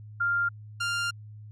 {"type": "tone pair in turn", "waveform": ["sine", "sawtooth"], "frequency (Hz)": [1396.9, 1396.9], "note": ["F6", "F6"], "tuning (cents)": [0, 0], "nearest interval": "unison", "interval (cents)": 0, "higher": "neither", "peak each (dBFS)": -23, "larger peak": "neither", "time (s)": [[0.2, 0.49], [0.8, 1.11]], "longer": "second", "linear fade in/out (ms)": 10, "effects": ["added 106 Hz sine -42 dBFS peak until 1.51 s", "low-pass 8000 Hz 12 dB/octave"]}